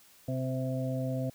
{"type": "harmonic tone with a mistuned harmonic", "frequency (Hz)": 129.9, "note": "C3", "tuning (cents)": -12, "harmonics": [1, 2, 4, 5], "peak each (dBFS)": [-32, -35, -38, -39], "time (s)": [0.28, 1.3], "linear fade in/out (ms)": 5, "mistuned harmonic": 5, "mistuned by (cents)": 17, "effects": ["white hiss -59 dBFS RMS until 1.34 s"]}